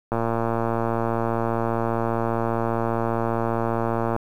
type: click train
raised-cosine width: 1 ms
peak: -10 dBFS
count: 466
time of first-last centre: 0.12-4.163 s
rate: 115 Hz
effects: 8-bit